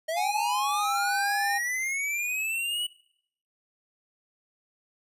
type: linear sweep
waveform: square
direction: up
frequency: 622.3 to 2960 Hz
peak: -28 dBFS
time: 0.08-2.87 s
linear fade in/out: 10 ms
type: tone with pitch glide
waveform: square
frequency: 830.6 to 804.6 Hz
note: G#5 to G5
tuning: 0 to +45 cents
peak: -28 dBFS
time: 0.16-1.59 s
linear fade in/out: 20 ms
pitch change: -55 cents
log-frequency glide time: 0.8-0.87 s
effects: noise-tail reverb RT60 0.7 s tail -22 dB re dry + resampled to 32000 Hz